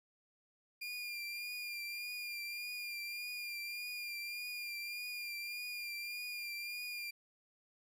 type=tone with vibrato; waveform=30% pulse; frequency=2406 Hz; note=D7; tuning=41 cents sharp; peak=-38 dBFS; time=0.81-7.11 s; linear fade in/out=10 ms; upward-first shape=triangle; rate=1.7 Hz; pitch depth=39 cents each way; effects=13-bit